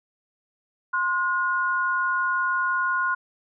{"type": "tone pair together", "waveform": "sine", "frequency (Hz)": [1051, 1441.2], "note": ["C6", "F#6"], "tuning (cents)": [7, -46], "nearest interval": "perfect fourth", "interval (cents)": 547, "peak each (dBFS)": [-25, -23], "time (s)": [0.93, 3.15], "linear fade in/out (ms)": 10, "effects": []}